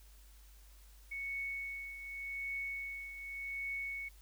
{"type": "tone with tremolo", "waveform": "sine", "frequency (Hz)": 2217, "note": "C#7", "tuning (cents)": 0, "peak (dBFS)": -36, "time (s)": [1.11, 4.09], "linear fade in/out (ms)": 10, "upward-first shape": "triangle", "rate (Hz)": 0.86, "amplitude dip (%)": 65, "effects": ["added 50 Hz sine -56 dBFS peak until 4.21 s", "white hiss -65 dBFS RMS until 4.21 s"]}